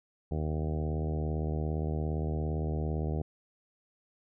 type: harmonic tone with a mistuned harmonic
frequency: 77.5 Hz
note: D#2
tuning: 6 cents flat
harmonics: 1 / 2 / 3 / 4 / 5 / 6 / 7 / 8 / 9 / 10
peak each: -32 / -34 / -41 / -42 / -41 / -43 / -48 / -48 / -47 / -50 dBFS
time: 0.31-3.22 s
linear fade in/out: 5 ms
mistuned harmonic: 1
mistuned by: +15 cents
effects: none